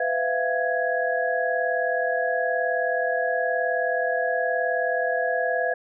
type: tone cluster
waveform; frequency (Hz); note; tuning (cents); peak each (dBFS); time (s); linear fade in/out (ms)
sine; 503 / 660 / 699 / 1666; B4 / E5 / F5 / G#6; +32 / +2 / +1 / +5; -27; 0-5.74; 5
effects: none

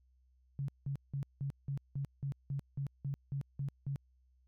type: tone bursts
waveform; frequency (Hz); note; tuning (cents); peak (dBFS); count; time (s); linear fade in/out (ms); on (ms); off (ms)
sine; 138.8; C#3; +3; -34; 13; 0.59-3.959; 0; 93; 180
effects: added 63 Hz sine -66 dBFS peak until 4.47 s

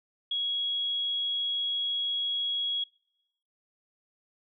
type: tone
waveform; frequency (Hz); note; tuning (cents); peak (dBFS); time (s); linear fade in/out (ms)
sine; 3322; G#7; 0; -27; 0.31-2.84; 5
effects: noise-tail reverb RT60 1.0 s tail -26 dB re dry

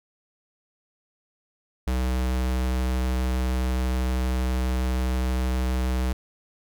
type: tone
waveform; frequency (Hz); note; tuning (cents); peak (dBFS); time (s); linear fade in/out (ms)
square; 63.4; B1; +46; -23; 1.87-6.13; 5
effects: none

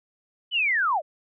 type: linear sweep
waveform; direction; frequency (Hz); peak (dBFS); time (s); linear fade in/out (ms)
sine; down; 3056 to 543; -20; 0.51-1.02; 50
effects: none

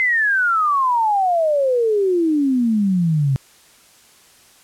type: exponential sweep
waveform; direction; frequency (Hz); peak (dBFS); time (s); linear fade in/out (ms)
sine; down; 2093 to 130.81; -14; 0-3.36; 0
effects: white hiss -50 dBFS RMS until 4.63 s + low-pass 11000 Hz 12 dB/octave

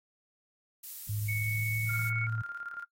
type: noise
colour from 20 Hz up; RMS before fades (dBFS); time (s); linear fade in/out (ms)
violet; -41; 0.83-2.1; 10
type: tone with pitch glide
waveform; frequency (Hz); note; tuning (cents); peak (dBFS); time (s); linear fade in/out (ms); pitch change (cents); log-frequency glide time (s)
sine; 104.6 to 112.11; G#2 to A2; +13 to +33; -31; 1.09-2.42; 5; +120; 1.21-2.05
type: tone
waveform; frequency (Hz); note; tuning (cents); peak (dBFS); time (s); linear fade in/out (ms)
sine; 2217; C#7; 0; -32; 1.28-2.27; 10
type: tone with tremolo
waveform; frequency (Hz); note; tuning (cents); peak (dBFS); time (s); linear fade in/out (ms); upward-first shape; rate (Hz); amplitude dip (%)
sine; 1400; F6; +4; -35; 1.88-2.85; 20; square; 18; 60
effects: noise-tail reverb RT60 0.1 s tail -20 dB re dry + AAC 48 kbps

